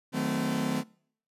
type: chord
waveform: 40% pulse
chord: D# diminished seventh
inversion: none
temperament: equal with one note detuned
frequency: 155.56 / 185 / 220 / 256.5 Hz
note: D#3 / F#3 / A3 / C4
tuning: 0 / 0 / 0 / -34 cents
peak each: -34 / -34 / -32 / -30 dBFS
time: 0.12-0.84 s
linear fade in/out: 50 ms
effects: noise-tail reverb RT60 0.6 s tail -25 dB re dry + resampled to 32000 Hz